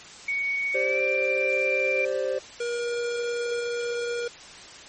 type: tone with pitch glide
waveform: sine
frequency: 2235 to 2364 Hz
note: C#7 to D7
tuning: +14 to +11 cents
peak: -24 dBFS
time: 0.28-2.05 s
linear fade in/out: 5 ms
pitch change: +97 cents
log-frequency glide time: 0.8-1.01 s
type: chord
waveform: triangle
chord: G suspended fourth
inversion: none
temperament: equal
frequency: 392 / 523.3 / 587.3 Hz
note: G4 / C5 / D5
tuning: 0 / 0 / 0 cents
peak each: -29 / -24 / -29 dBFS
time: 0.74-2.39 s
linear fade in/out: 10 ms
type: tone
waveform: square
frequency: 476.2 Hz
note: A#4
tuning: 37 cents sharp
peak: -27 dBFS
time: 2.6-4.28 s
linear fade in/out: 5 ms
effects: white hiss -44 dBFS RMS until 4.88 s + MP3 32 kbps